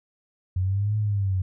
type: linear two-way sweep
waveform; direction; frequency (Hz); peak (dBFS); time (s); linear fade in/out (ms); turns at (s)
sine; up then down; 90.3 to 107.5 to 91.8; -21; 0.56-1.42; 5; 0.97
effects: none